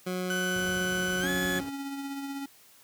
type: tone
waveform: 20% pulse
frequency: 182.6 Hz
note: F#3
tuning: 23 cents flat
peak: -25 dBFS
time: 0.06-1.61 s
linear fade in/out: 10 ms
type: tone with pitch glide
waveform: 35% pulse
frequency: 1500 to 1703.3 Hz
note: F#6 to G#6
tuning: +23 to +43 cents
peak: -28 dBFS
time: 0.3-1.59 s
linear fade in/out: 2 ms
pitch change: +220 cents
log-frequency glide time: 1.2-1.29 s
type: noise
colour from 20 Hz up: brown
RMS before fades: -39 dBFS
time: 0.55-1.7 s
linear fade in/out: 10 ms
type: tone with tremolo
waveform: square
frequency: 277.2 Hz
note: C#4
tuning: in tune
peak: -33 dBFS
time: 1.23-2.46 s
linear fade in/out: 5 ms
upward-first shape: triangle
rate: 16 Hz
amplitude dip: 40%
effects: white hiss -57 dBFS RMS until 2.83 s + high-pass 80 Hz 12 dB/octave